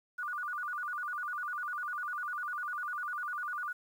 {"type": "tone with vibrato", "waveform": "sine", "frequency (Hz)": 1318.5, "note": "E6", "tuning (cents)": 0, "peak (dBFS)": -34, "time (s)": [0.18, 3.73], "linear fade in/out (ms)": 10, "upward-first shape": "square", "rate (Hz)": 10, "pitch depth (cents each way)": 180, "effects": ["10-bit"]}